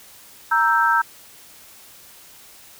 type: chord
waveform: sine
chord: E diminished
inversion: second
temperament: equal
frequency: 932.3 / 1318.5 / 1568 Hz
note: Bb5 / E6 / G6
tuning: 0 / 0 / 0 cents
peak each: -19 dBFS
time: 0.51-1.02 s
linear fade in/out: 10 ms
effects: white hiss -46 dBFS RMS until 2.79 s